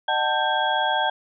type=tone cluster; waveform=sine; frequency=609 / 750 / 885 / 1577 / 3319 Hz; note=D#5 / F#5 / A5 / G6 / G#7; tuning=-37 / +23 / +10 / +10 / -2 cents; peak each=-29 / -25 / -24 / -26 / -28 dBFS; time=0.08-1.1 s; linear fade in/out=5 ms; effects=none